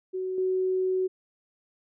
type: tone with level steps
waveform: sine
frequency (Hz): 373.2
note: F#4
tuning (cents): +15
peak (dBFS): -28 / -23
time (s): 0.13-1.08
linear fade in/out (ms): 20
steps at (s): 0.38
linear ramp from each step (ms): 2
effects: none